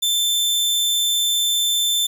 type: tone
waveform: sawtooth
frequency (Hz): 3545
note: A7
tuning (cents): +12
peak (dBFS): -14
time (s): 0.02-2.07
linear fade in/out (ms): 10
effects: 8-bit